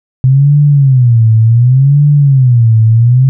sine tone with vibrato, 127.5 Hz, C3, 44 cents flat, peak -3 dBFS, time 0.24-3.29 s, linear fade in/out 0 ms, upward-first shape sine, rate 0.68 Hz, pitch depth 240 cents each way, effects none

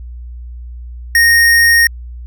square tone, 1857 Hz, A#6, 7 cents flat, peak -7 dBFS, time 1.15-1.87 s, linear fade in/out 2 ms, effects added 60 Hz sine -26 dBFS peak until 2.26 s

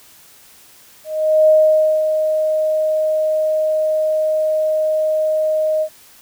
sine tone with ADSR envelope, 622.3 Hz, D#5, in tune, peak -7 dBFS, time 1.04-5.89 s, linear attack 440 ms, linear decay 540 ms, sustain -7 dB, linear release 71 ms, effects white hiss -46 dBFS RMS until 6.21 s

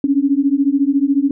sine beating tone pair, 271.9 / 285.9 Hz, C#4 / D4, -33 / -46 cents, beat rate 14 Hz, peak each -15 dBFS, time 0.04-1.31 s, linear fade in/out 2 ms, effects none

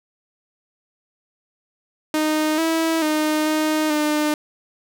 sawtooth tone with pitch steps, 308.8 / 325.4 / 307.2 / 309.6 / 301.3 Hz, D#4 / E4 / D#4 / D#4 / D4, -13 / -22 / -22 / -9 / +44 cents, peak -14 dBFS, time 2.14-4.34 s, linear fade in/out 2 ms, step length 440 ms, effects none

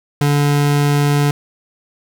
square tone pair together, 144.6 / 289.2 Hz, D3 / D4, -27 / -27 cents, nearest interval octave, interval 1200 cents, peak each -13 / -22 dBFS, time 0.21-1.31 s, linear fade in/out 2 ms, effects none

